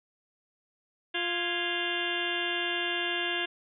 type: harmonic tone with a mistuned harmonic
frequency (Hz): 349.2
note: F4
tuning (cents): 0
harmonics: 1 / 2 / 3 / 4 / 5 / 6 / 7 / 8 / 9 / 10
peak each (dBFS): -36 / -39 / -43 / -45 / -34 / -38 / -44 / -34 / -37 / -38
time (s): 1.14-3.46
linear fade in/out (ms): 10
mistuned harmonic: 5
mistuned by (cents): -92
effects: none